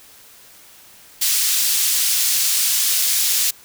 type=high-pass noise; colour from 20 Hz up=pink; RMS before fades=-18 dBFS; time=1.21-3.51 s; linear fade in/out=10 ms; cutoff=4500 Hz; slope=12 dB/octave; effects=white hiss -46 dBFS RMS until 3.64 s